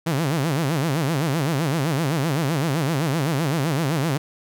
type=tone with vibrato; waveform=sawtooth; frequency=149.7 Hz; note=D3; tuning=33 cents sharp; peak=-16 dBFS; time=0.06-4.18 s; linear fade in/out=10 ms; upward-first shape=sine; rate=7.8 Hz; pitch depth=230 cents each way; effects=none